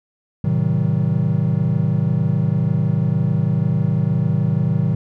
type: chord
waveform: triangle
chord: A diminished seventh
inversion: none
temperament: just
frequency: 110 / 132 / 158.4 / 190.08 Hz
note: A2 / C3 / Eb3 / Gb3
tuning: 0 / +16 / +31 / +47 cents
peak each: -20 / -19 / -17 / -21 dBFS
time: 0.44-4.95 s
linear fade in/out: 5 ms
effects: none